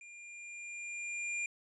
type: tone with level ramp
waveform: square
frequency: 2400 Hz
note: D7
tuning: 37 cents sharp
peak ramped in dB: -51 to -34 dBFS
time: 0.01-1.46 s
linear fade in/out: 2 ms
effects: resampled to 24000 Hz